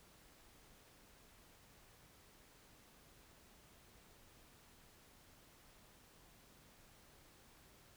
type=silence; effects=pink hiss -65 dBFS RMS until 7.96 s